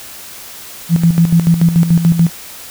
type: tone with tremolo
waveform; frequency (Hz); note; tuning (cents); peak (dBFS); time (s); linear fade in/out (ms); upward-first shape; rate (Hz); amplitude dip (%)
sine; 168; E3; +33; -5; 0.89-2.3; 50; square; 6.9; 65
effects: white hiss -32 dBFS RMS until 2.7 s